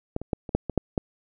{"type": "clicks", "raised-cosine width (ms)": 2, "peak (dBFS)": [-13, -22, -11, -22, -7, -15, -7, -10], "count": 8, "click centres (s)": [0.164, 0.216, 0.332, 0.492, 0.55, 0.697, 0.777, 0.978], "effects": []}